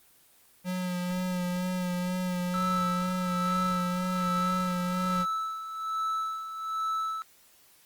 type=tone with vibrato; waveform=square; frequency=180.8 Hz; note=F#3; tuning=40 cents flat; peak=-29 dBFS; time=0.64-5.26 s; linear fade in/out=50 ms; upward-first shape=sine; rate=2.1 Hz; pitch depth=22 cents each way
type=tone with tremolo; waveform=triangle; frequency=1310 Hz; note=E6; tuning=11 cents flat; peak=-25 dBFS; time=2.54-7.22 s; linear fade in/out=0 ms; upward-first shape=sine; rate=1.2 Hz; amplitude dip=65%
effects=white hiss -60 dBFS RMS until 7.85 s + Opus 24 kbps